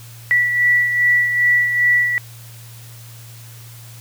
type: beating tone pair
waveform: sine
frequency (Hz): 1953 / 1955.5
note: B6 / B6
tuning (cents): -20 / -18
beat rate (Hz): 2.5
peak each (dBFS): -13 / -22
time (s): 0.31-2.18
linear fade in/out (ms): 0
effects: added 116 Hz sine -37 dBFS peak until 4 s + white hiss -43 dBFS RMS until 4 s